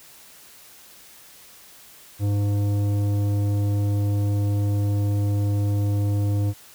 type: tone with tanh clipping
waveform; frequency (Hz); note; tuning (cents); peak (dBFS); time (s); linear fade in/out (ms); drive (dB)
triangle; 101.9; G#2; -32; -21; 2.19-6.54; 50; 16
effects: white hiss -48 dBFS RMS until 6.74 s